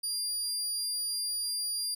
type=tone; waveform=25% pulse; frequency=4799 Hz; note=D8; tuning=37 cents sharp; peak=-26 dBFS; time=0.03-1.95 s; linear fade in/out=10 ms; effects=none